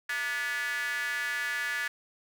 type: tone with high-pass filter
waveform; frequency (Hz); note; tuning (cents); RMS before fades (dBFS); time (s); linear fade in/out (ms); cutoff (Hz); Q
square; 132.2; C3; +18; -32; 0.09-1.88; 5; 1700; 6.2
effects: none